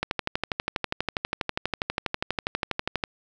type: click train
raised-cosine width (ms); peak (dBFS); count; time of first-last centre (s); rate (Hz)
0.3; -9; 38; 0.03-3.038; 12.3
effects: none